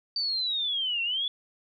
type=linear two-way sweep; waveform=sine; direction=down then up; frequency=4625 to 2698 to 3468 Hz; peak=-26 dBFS; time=0.16-1.28 s; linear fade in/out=2 ms; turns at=1.02 s; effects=none